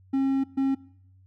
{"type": "tone bursts at uneven times", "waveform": "triangle", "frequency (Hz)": 270, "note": "C#4", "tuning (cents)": -45, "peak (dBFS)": -19, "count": 2, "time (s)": [[0.13, 0.44], [0.57, 0.75]], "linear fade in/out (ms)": 10, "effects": ["noise-tail reverb RT60 0.7 s tail -22 dB re dry", "added 94 Hz sine -53 dBFS peak until 1.26 s"]}